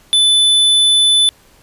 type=tone; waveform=square; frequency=3500 Hz; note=A7; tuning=10 cents flat; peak=-9 dBFS; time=0.13-1.29 s; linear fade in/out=0 ms; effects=pink hiss -49 dBFS RMS until 1.62 s + resampled to 32000 Hz